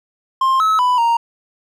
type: tone with pitch steps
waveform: triangle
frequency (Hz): 1057 / 1292 / 994 / 931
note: C6 / E6 / B5 / A#5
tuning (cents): +17 / -35 / +11 / -2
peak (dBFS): -10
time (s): 0.41-1.17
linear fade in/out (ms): 5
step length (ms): 190
effects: none